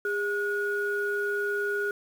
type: tone pair together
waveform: sine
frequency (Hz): 407.3 / 1449.8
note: G#4 / F#6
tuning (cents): -34 / -36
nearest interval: octave + minor seventh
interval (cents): 2198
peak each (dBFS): -28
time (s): 0.05-1.91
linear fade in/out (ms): 2
effects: tanh soft clip ceiling -18 dBFS + 8-bit